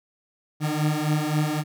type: beating tone pair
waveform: 30% pulse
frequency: 150 / 153.8 Hz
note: D3 / D#3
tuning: +37 / -20 cents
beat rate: 3.8 Hz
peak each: -22 dBFS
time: 0.6-1.64 s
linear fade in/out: 50 ms
effects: none